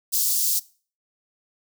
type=high-pass noise; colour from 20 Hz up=white; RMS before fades=-22 dBFS; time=0.12-0.6 s; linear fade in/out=20 ms; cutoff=4700 Hz; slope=24 dB/octave; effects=noise-tail reverb RT60 0.4 s tail -21 dB re dry